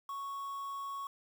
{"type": "tone with quantisation", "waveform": "triangle", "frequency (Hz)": 1108, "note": "C#6", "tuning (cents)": -1, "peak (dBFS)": -36, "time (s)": [0.09, 1.07], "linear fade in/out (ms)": 2, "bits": 9, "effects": []}